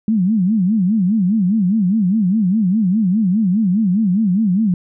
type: tone with vibrato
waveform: sine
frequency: 200 Hz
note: G3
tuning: 35 cents sharp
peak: -12 dBFS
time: 0.08-4.74 s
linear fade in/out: 2 ms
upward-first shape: sine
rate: 4.9 Hz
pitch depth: 220 cents each way
effects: none